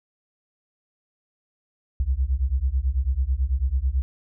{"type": "beating tone pair", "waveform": "sine", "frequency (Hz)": [61.2, 70.3], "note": ["B1", "C#2"], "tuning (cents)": [-15, 25], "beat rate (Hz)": 9.1, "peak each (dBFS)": -23, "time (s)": [2, 4.02], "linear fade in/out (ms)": 0, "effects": []}